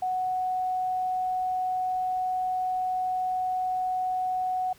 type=tone; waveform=sine; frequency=740 Hz; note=F#5; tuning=in tune; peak=-25 dBFS; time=0.02-4.73 s; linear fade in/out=5 ms; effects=pink hiss -56 dBFS RMS until 4.78 s